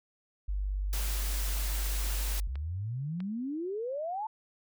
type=tone; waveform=sine; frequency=49 Hz; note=G1; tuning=in tune; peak=-29 dBFS; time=0.48-2.49 s; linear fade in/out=10 ms
type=noise; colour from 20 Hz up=white; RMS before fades=-38 dBFS; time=0.93-2.4 s; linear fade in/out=0 ms
type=exponential sweep; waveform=sine; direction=up; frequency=60.2 to 903 Hz; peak=-32 dBFS; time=2.47-4.27 s; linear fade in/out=5 ms
type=clicks; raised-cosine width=0.3 ms; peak=-31 dBFS; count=2; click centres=2.556 / 3.204 s
effects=none